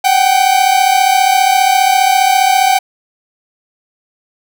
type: tone pair together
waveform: 45% pulse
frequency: 749.1 / 784 Hz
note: F#5 / G5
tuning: +21 / 0 cents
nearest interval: minor second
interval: 79 cents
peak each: -11 dBFS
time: 0.04-2.79 s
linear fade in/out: 10 ms
effects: none